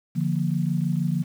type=chord; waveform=sine; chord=Bb major; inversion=first; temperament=equal with one note detuned; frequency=146.83 / 173.31 / 233.1 Hz; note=D3 / F3 / Bb3; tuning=0 / -13 / 0 cents; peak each=-25 / -24 / -30 dBFS; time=0.15-1.24 s; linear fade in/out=20 ms; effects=8-bit